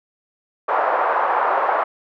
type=band-pass noise; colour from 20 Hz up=white; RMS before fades=-19 dBFS; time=0.68-1.84 s; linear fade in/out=10 ms; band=540 to 1200 Hz; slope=24 dB/octave; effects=none